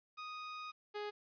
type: tone pair in turn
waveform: sawtooth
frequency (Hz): 1244.5 / 416.2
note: D#6 / G#4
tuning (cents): 0 / +4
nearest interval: octave + perfect fifth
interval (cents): 1896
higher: first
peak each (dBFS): -40 / -36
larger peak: second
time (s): 0.17-0.72 / 0.94-1.11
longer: first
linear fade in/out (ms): 20
effects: resampled to 11025 Hz + 12-bit